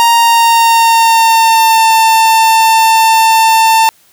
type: tone with pitch glide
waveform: 45% pulse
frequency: 932.3 to 894.3 Hz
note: A#5 to A5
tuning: 0 to +28 cents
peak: -5 dBFS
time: 0-3.89 s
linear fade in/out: 0 ms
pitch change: -72 cents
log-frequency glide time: 0.12-1.91 s
effects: white hiss -48 dBFS RMS until 4.12 s